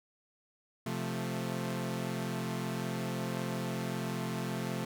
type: chord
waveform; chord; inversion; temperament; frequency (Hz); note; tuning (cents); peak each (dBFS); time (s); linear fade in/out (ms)
sawtooth; F major; second; equal; 130.81 / 174.61 / 220; C3 / F3 / A3; 0 / 0 / 0; -34; 0.86-4.85; 5
effects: none